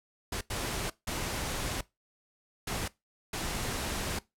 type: noise bursts at uneven times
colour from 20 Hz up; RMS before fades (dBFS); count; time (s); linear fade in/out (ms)
pink; -34; 5; 0.32-0.41 / 0.5-0.9 / 1.07-1.81 / 2.67-2.88 / 3.33-4.19; 5
effects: noise-tail reverb RT60 0.2 s tail -20 dB re dry + low-pass 12000 Hz 12 dB/octave